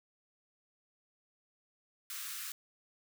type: high-pass noise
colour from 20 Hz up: white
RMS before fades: -42 dBFS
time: 2.1-2.52 s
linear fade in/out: 2 ms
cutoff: 1100 Hz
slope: 96 dB/octave
effects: none